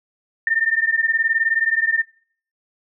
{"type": "beating tone pair", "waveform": "sine", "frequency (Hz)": [1800, 1819], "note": ["A6", "A#6"], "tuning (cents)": [39, -43], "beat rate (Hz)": 19, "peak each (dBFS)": [-19, -19], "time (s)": [0.47, 2.02], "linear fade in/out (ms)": 2, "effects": ["noise-tail reverb RT60 0.6 s tail -26 dB re dry"]}